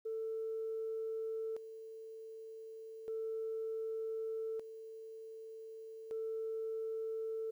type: tone with tremolo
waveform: sine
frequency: 444.7 Hz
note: A4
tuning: 18 cents sharp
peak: -36 dBFS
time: 0.05-7.51 s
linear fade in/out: 10 ms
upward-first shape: square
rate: 0.33 Hz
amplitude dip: 70%
effects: tanh soft clip ceiling -32 dBFS + 12-bit